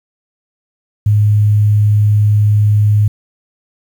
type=tone; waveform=sine; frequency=104.8 Hz; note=G#2; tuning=16 cents sharp; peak=-7 dBFS; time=1.06-3.08 s; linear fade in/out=5 ms; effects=7-bit